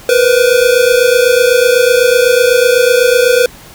square tone pair together, 478 / 506 Hz, A#4 / B4, +43 / +42 cents, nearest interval minor second, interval 99 cents, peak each -10 dBFS, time 0.09-3.46 s, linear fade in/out 2 ms, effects pink hiss -36 dBFS RMS until 3.74 s

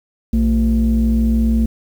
sine tone pair together, 59.57 / 224.9 Hz, A#1 / A3, +38 / +38 cents, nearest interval octave + major seventh, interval 2300 cents, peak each -13 dBFS, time 0.33-1.66 s, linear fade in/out 5 ms, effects tanh soft clip ceiling -8 dBFS + 7-bit

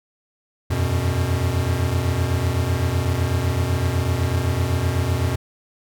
square chord, E suspended second, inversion none, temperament equal with one note detuned, 84.58 / 92.5 / 123.47 Hz, E2 / F#2 / B2, +45 / 0 / 0 cents, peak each -24 dBFS, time 0.7-5.36 s, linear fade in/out 10 ms, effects none

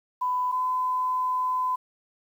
sine tone pair in turn, 1000 / 1012.8 Hz, B5 / B5, +21 / +43 cents, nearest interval unison, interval 22 cents, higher second, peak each -23 dBFS, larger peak neither, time 0.21-0.52 / 0.52-1.76 s, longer second, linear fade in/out 10 ms, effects 9-bit

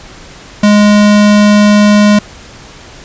square tone, 207.7 Hz, G#3, in tune, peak -4 dBFS, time 0.63-2.19 s, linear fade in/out 5 ms, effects pink hiss -33 dBFS RMS until 3.04 s + resampled to 16000 Hz

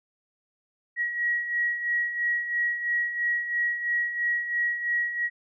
sine beating tone pair, 1906 / 1909 Hz, A#6 / A#6, +38 / +41 cents, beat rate 3 Hz, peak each -32 / -25 dBFS, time 0.96-5.3 s, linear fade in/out 50 ms, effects none

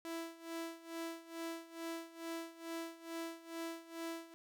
sawtooth tone with tremolo, 331.1 Hz, E4, 8 cents sharp, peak -36 dBFS, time 0.05-4.34 s, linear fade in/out 0 ms, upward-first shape sine, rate 2.3 Hz, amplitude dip 85%, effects none

